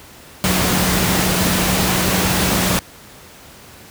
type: tone in noise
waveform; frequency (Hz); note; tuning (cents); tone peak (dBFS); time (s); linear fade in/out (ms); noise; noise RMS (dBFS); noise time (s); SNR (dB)
sine; 183.9; F#3; -10; -21; 0.44-2.79; 0; pink; -17; 0.44-2.79; -7
effects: pink hiss -41 dBFS RMS until 3.9 s + high-pass 60 Hz 12 dB/octave